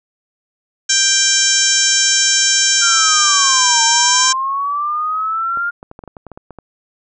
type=harmonic tone; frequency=786 Hz; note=G5; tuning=4 cents sharp; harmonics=2 / 3 / 4 / 5 / 6 / 7 / 8 / 9 / 10; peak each=-20 / -26 / -21 / -23 / -28 / -16 / -17 / -18 / -25 dBFS; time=0.89-4.33 s; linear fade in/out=10 ms
type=linear two-way sweep; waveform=sine; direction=down then up; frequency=1414 to 911 to 1414 Hz; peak=-16 dBFS; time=2.81-5.71 s; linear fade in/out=20 ms; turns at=3.83 s
type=clicks; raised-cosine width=1 ms; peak=-20 dBFS; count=12; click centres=5.573 / 5.829 / 5.914 / 5.991 / 6.038 / 6.077 / 6.168 / 6.267 / 6.317 / 6.375 / 6.507 / 6.587 s
effects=none